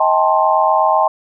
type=chord; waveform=sine; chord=A half-diminished seventh; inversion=second; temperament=just; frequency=633.6 / 792 / 880 / 1056 Hz; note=Eb5 / G5 / A5 / C6; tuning=+31 / +18 / 0 / +16 cents; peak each=-16 dBFS; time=0-1.08 s; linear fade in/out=5 ms; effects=none